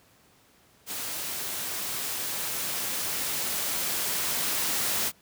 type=noise with level ramp; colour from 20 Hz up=white; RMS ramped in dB=-34 to -27 dBFS; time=0.86-5.12 s; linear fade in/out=50 ms; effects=pink hiss -60 dBFS RMS until 5.21 s + high-pass 80 Hz 12 dB/octave